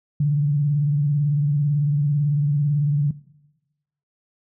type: tone with vibrato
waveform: sine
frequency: 145.6 Hz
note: D3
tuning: 15 cents flat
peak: -16 dBFS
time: 0.2-3.11 s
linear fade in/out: 5 ms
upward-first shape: sine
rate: 18 Hz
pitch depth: 63 cents each way
effects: noise-tail reverb RT60 1.0 s tail -19 dB re dry